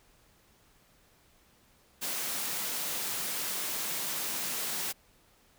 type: high-pass noise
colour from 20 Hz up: white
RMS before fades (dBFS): -34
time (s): 2.01-4.93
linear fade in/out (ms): 20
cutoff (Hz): 120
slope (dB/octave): 96
effects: pink hiss -64 dBFS RMS until 5.58 s